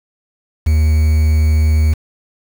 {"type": "tone with quantisation", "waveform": "triangle", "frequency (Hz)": 77.78, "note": "D#2", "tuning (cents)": 0, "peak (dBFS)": -7, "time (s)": [0.66, 1.94], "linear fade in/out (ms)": 10, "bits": 5, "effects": []}